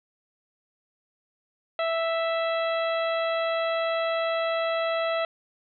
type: harmonic tone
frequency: 659.3 Hz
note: E5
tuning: in tune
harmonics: 1 / 2 / 3 / 4 / 5 / 6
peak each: -25 / -31 / -35 / -37 / -39 / -41 dBFS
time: 1.79-5.25 s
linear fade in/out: 2 ms
effects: none